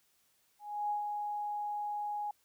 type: tone with ADSR envelope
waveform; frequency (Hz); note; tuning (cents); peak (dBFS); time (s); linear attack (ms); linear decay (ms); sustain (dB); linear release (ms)
sine; 830.6; G#5; 0; -30; 0.59-2.31; 310; 120; -4; 4
effects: white hiss -72 dBFS RMS until 2.44 s